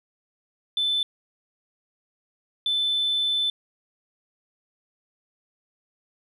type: tone pair in turn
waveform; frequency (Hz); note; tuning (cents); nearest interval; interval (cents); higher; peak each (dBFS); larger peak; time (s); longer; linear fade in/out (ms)
sine; 3520 / 3520; A7 / A7; 0 / 0; unison; 0; neither; -20; neither; 0.77-1.03 / 2.66-3.5; second; 2
effects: tanh soft clip ceiling -17 dBFS